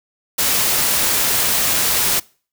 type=noise; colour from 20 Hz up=white; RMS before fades=-17 dBFS; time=0.38-2.2 s; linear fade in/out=10 ms; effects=noise-tail reverb RT60 0.4 s tail -24 dB re dry